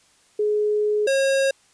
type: tone pair in turn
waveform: sine / square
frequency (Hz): 420.6 / 542.2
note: G#4 / C#5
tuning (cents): +22 / -38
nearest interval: major third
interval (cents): 440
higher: second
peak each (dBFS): -18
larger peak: neither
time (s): 0.39-1.07 / 1.07-1.51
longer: first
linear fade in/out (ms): 5
effects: white hiss -58 dBFS RMS until 1.73 s + resampled to 22050 Hz